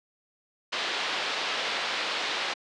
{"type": "low-pass noise", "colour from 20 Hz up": "white", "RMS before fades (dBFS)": -30, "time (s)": [0.72, 2.54], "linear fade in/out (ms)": 10, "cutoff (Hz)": 4100, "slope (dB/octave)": 24, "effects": ["high-pass 400 Hz 12 dB/octave", "resampled to 22050 Hz"]}